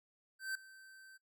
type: tone with ADSR envelope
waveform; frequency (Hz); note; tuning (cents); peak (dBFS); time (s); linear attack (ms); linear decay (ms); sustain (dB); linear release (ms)
square; 1550; G6; -20; -36; 0.39-1.18; 160; 4; -20; 19
effects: noise-tail reverb RT60 0.1 s tail -19 dB re dry